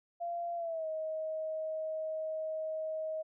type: tone with pitch glide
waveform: sine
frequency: 688 to 630.9 Hz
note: F5 to D#5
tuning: -26 to +24 cents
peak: -34 dBFS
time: 0.2-3.23 s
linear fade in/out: 20 ms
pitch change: -150 cents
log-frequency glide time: 0.56-0.87 s
effects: none